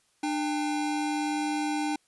square tone pair together, 299.9 / 800.6 Hz, D4 / G5, +36 / +36 cents, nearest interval octave + perfect fourth, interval 1700 cents, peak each -29 / -33 dBFS, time 0.23-1.96 s, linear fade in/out 5 ms, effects white hiss -68 dBFS RMS until 2.07 s + resampled to 24000 Hz

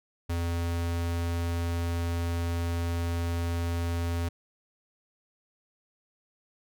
square tone, 85.1 Hz, F2, 44 cents flat, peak -28 dBFS, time 0.29-4.29 s, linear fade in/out 10 ms, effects none

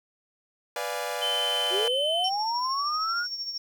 sawtooth chord, B diminished seventh, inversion none, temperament equal, 493.9 / 587.3 / 698.5 / 830.6 Hz, B4 / D5 / F5 / Ab5, 0 / 0 / 0 / 0 cents, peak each -31 / -30 / -32 / -32 dBFS, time 0.76-1.88 s, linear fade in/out 2 ms
triangle tone, 3060 Hz, G7, 42 cents flat, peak -24 dBFS, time 1.21-2.3 s, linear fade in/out 20 ms
sine linear sweep, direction up, 349.2 to 1465 Hz, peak -26 dBFS, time 1.7-3.27 s, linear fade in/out 50 ms
sine tone with tremolo, 5500 Hz, F8, 27 cents flat, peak -28 dBFS, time 2.24-3.58 s, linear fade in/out 5 ms, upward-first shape triangle, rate 13 Hz, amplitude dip 65%
effects 9-bit

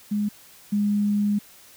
sine tone pair in turn, 207.7 / 205.8 Hz, G#3 / G#3, 0 / -16 cents, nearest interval unison, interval 16 cents, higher first, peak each -21 / -19 dBFS, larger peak second, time 0.11-0.29 / 0.72-1.39 s, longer second, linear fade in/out 10 ms, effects white hiss -50 dBFS RMS until 1.76 s

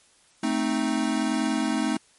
square chord, A diminished, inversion none, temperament equal, 220 / 261.6 / 311.1 Hz, A3 / C4 / Eb4, 0 / 0 / 0 cents, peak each -28 dBFS, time 0.43-1.97 s, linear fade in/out 5 ms, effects white hiss -59 dBFS RMS until 2.18 s + MP3 48 kbps

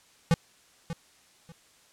square tone with echo, 166.8 Hz, E3, 21 cents sharp, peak -19 dBFS, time 0.31-0.34 s, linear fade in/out 0 ms, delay 590 ms, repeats 2, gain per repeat -13 dB, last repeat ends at 1.52 s, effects white hiss -60 dBFS RMS until 1.92 s + low-pass 9000 Hz 12 dB/octave

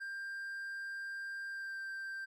triangle tone with pitch glide, 1590 to 1573.6 Hz, G6 to G6, +24 to +6 cents, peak -38 dBFS, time 0-2.26 s, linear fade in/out 20 ms, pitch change -18 cents, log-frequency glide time 1.49-1.78 s, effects none

